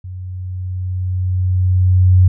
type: tone with level ramp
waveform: sine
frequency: 91.9 Hz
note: F#2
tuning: 11 cents flat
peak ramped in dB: -26 to -5 dBFS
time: 0.04-2.28 s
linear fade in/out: 5 ms
effects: none